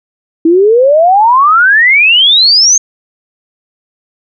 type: exponential sweep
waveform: sine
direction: up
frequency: 317.9 to 6500 Hz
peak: -3 dBFS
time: 0.45-2.78 s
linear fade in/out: 5 ms
effects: none